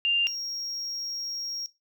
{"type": "tone pair in turn", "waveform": ["sine", "triangle"], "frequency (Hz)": [2794, 5588], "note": ["F7", "F8"], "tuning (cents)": [0, 0], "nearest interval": "octave", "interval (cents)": 1200, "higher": "second", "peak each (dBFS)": [-21, -30], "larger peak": "first", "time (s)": [[0.05, 0.27], [0.27, 1.66]], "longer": "second", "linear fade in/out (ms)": 0, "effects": ["noise-tail reverb RT60 0.2 s tail -17 dB re dry"]}